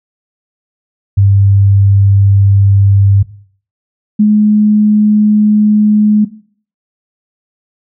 sine tone pair in turn, 99.2 / 211 Hz, G2 / G#3, +21 / +28 cents, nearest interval octave + minor second, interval 1307 cents, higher second, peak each -4 dBFS, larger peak neither, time 1.17-3.23 / 4.19-6.25 s, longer neither, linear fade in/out 10 ms, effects noise-tail reverb RT60 0.5 s tail -17 dB re dry

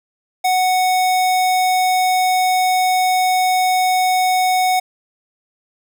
square tone, 740 Hz, F#5, in tune, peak -14 dBFS, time 0.44-4.8 s, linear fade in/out 10 ms, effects none

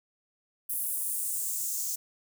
blue noise with high-pass filter sweep, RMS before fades -32 dBFS, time 0.69-1.96 s, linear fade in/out 10 ms, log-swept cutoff 11000 to 6300 Hz, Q 2.5, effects none

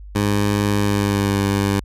15% pulse tone with pitch glide, 102.4 to 99.6 Hz, G#2 to G2, -24 to +28 cents, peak -10 dBFS, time 0.15-1.8 s, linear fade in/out 5 ms, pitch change -48 cents, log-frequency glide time 0.78-1.36 s, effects added 50 Hz sine -34 dBFS peak until 1.84 s + resampled to 32000 Hz

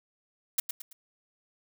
blue noise with echo, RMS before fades -25 dBFS, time 0.58-0.6 s, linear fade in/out 5 ms, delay 110 ms, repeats 3, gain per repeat -8 dB, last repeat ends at 0.93 s, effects none

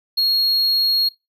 triangle tone, 4294 Hz, C8, 44 cents sharp, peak -14 dBFS, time 0.17-1.09 s, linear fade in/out 10 ms, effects noise-tail reverb RT60 0.2 s tail -17 dB re dry

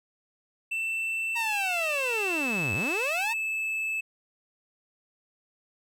triangle tone with pitch glide, 2670 to 2617 Hz, E7 to E7, +22 to -13 cents, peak -26 dBFS, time 0.71-4.01 s, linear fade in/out 10 ms, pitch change -35 cents, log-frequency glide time 2.37-2.48 s
sawtooth linear two-way sweep, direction down then up, 949 to 87.31 to 949 Hz, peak -26 dBFS, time 1.35-3.34 s, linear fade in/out 20 ms, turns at 2.74 s
effects none

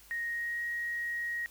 sine tone with pitch glide, 1869 to 1887.4 Hz, A#6 to A#6, +4 to +21 cents, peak -32 dBFS, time 0.11-1.46 s, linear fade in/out 0 ms, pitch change +17 cents, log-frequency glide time 0.26-0.62 s, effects added 50 Hz sine -62 dBFS peak until 1.5 s + white hiss -57 dBFS RMS until 1.5 s

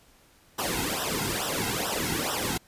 pink noise with flanger, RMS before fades -29 dBFS, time 0.58-2.58 s, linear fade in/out 10 ms, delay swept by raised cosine 0.44 to 1.74 ms, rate 2.3 Hz, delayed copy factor -1, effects pink hiss -59 dBFS RMS until 2.67 s + resampled to 32000 Hz

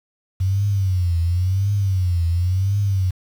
sine tone with vibrato, 92.5 Hz, F#2, in tune, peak -16 dBFS, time 0.4-3.11 s, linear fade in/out 10 ms, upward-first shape triangle, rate 0.94 Hz, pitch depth 180 cents each way, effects 7-bit

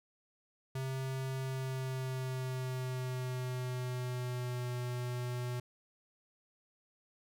square tone with pitch glide, 132.3 to 123.44 Hz, C3 to B2, +20 to 0 cents, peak -36 dBFS, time 0.75-5.6 s, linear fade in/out 5 ms, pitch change -120 cents, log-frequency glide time 1.39-4.71 s, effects none

